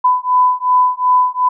sine beating tone pair, 1000 / 1002.7 Hz, B5 / B5, +21 / +26 cents, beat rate 2.7 Hz, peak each -13 dBFS, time 0.04-1.49 s, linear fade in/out 10 ms, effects none

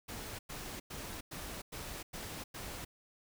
pink noise bursts, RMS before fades -44 dBFS, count 7, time 0.08-2.85 s, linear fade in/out 10 ms, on 310 ms, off 100 ms, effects none

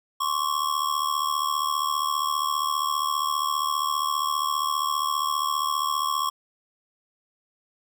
square ring-modulated tone, 1098 Hz, C#6, 17 cents flat, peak -21 dBFS, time 0.2-6.3 s, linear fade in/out 10 ms, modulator 37.5 Hz, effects none

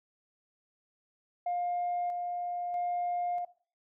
sine tone with tremolo, 707 Hz, F5, 21 cents sharp, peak -28 dBFS, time 1.46-3.45 s, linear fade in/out 5 ms, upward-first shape square, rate 0.78 Hz, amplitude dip 35%, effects noise-tail reverb RT60 0.4 s tail -17 dB re dry + tanh soft clip ceiling -26 dBFS

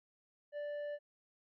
triangle tone with tanh clipping, 586 Hz, D5, 4 cents flat, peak -40 dBFS, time 0.52-0.99 s, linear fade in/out 50 ms, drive 11 dB, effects none

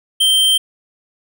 square tone, 3136 Hz, G7, in tune, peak -11 dBFS, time 0.2-0.58 s, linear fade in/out 10 ms, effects none

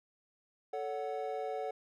triangle chord, F# minor, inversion first, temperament equal with one note detuned, 440 / 563.1 / 740 Hz, A4 / C#5 / F#5, 0 / +27 / 0 cents, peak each -37 / -39 / -37 dBFS, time 0.73-1.71 s, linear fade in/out 5 ms, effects none

